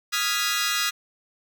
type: chord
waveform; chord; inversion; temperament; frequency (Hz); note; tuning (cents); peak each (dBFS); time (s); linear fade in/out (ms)
15% pulse; F half-diminished seventh; third; equal; 1244.5 / 1396.9 / 1661.2 / 1975.5; Eb6 / F6 / Ab6 / Cb7; 0 / 0 / 0 / 0; -22; 0.12-0.91; 20
effects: none